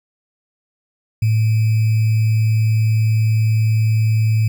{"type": "tone with sample-and-hold", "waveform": "sine", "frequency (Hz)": 110, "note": "A2", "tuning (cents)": 0, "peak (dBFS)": -12, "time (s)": [1.22, 4.48], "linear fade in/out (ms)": 5, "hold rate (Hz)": 2450, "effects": []}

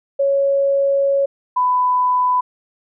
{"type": "tone pair in turn", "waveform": "sine", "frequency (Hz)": [554.4, 998.2], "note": ["C#5", "B5"], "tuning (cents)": [0, 18], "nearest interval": "minor seventh", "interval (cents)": 1018, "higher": "second", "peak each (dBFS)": -13, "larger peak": "neither", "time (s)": [[0.19, 1.26], [1.56, 2.41]], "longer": "first", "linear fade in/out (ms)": 10, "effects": []}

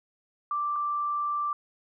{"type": "tone pair in turn", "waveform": "sine", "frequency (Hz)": [1174.7, 1174.7], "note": ["D6", "D6"], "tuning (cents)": [0, 0], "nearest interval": "unison", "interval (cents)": 0, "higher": "neither", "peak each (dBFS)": -26, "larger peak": "neither", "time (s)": [[0.51, 0.76], [0.76, 1.53]], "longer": "second", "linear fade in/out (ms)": 2, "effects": []}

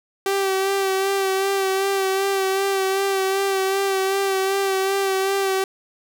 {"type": "tone with vibrato", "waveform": "sawtooth", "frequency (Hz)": 387.9, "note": "G4", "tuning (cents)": -18, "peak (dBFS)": -15, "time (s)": [0.26, 5.64], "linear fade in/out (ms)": 2, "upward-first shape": "sine", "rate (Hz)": 2.6, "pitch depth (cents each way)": 29, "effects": []}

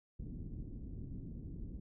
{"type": "low-pass noise", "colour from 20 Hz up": "pink", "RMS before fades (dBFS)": -45, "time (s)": [0.19, 1.8], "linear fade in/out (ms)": 10, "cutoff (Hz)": 290, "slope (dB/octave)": 24, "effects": []}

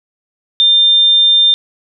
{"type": "tone", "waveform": "sine", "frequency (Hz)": 3600, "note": "A7", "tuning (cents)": 39, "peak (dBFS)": -6, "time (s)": [0.6, 1.54], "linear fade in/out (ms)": 0, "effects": []}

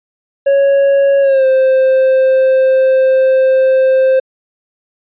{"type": "tone with pitch glide", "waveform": "triangle", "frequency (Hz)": [554.4, 524.8], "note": ["C#5", "C5"], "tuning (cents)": [0, 5], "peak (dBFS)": -5, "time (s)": [0.46, 4.2], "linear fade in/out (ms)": 10, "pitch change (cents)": -95, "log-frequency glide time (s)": [1.21, 1.46], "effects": ["resampled to 8000 Hz"]}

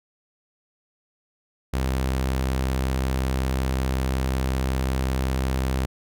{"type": "tone", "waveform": "sawtooth", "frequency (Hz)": 65.41, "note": "C2", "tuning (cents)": 0, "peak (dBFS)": -18, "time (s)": [1.73, 5.86], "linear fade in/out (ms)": 10, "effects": []}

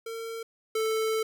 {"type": "tone pair in turn", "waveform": "square", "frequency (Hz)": [454.6, 440.9], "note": ["A#4", "A4"], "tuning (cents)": [-43, 4], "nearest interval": "minor second", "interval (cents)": 53, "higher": "first", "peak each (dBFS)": [-35, -26], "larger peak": "second", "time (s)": [[0.06, 0.43], [0.75, 1.23]], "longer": "second", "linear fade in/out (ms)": 5, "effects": []}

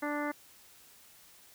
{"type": "harmonic tone", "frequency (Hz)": 293.7, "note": "D4", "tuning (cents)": 0, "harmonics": [1, 2, 3, 4, 5, 6, 7], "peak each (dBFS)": [-35, -38, -40, -41, -42, -43, -43], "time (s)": [0.02, 0.32], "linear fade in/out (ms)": 10, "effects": ["white hiss -58 dBFS RMS until 1.54 s"]}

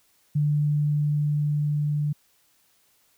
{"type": "tone with level ramp", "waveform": "sine", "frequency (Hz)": 148, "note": "D3", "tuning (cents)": 14, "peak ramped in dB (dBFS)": [-19, -22], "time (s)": [0.35, 2.13], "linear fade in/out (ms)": 10, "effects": ["white hiss -64 dBFS RMS until 3.17 s"]}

